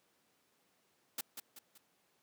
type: noise with echo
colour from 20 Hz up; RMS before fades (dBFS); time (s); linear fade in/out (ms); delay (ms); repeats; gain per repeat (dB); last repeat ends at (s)
white; -38; 1.18-1.21; 5; 190; 3; -7; 1.78
effects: pink hiss -74 dBFS RMS until 2.22 s + high-pass 200 Hz 12 dB/octave